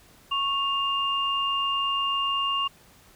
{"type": "tone pair together", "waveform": "sine", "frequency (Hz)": [1104, 2806], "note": ["C#6", "F7"], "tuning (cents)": [-7, 8], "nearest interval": "octave + major third", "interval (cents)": 1615, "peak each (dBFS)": -26, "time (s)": [0.31, 2.68], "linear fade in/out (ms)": 10, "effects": ["pink hiss -55 dBFS RMS until 3.15 s"]}